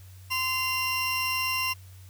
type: tone pair together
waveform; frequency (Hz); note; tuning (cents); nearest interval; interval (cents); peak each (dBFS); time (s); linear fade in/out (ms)
30% pulse; 1035 / 2767; C6 / F7; -19 / -17; octave + perfect fourth; 1702; -27 / -25; 0.3-1.74; 20
effects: added 93 Hz sine -45 dBFS peak until 2.09 s + white hiss -57 dBFS RMS until 2.09 s